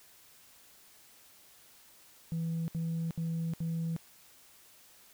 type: tone bursts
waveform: sine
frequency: 164.81 Hz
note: E3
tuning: in tune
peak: -29 dBFS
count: 4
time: 2.32-3.964 s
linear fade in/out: 0 ms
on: 360 ms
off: 68 ms
effects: tanh soft clip ceiling -29 dBFS + white hiss -59 dBFS RMS until 5.13 s